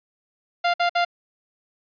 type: tone bursts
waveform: sawtooth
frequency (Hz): 697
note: F5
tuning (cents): -4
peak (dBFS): -14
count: 3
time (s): 0.64-1.05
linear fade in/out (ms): 10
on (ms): 100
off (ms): 55
effects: resampled to 11025 Hz